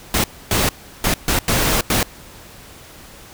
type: noise bursts at uneven times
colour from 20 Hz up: pink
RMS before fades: -17 dBFS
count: 6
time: 0.14-0.24 / 0.51-0.69 / 1.04-1.14 / 1.28-1.39 / 1.48-1.81 / 1.9-2.03 s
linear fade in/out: 2 ms
effects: pink hiss -41 dBFS RMS until 3.33 s